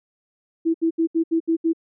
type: tone bursts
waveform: sine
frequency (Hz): 328.2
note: E4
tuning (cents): -8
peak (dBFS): -16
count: 7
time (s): 0.65-1.733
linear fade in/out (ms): 20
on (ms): 93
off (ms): 72
effects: none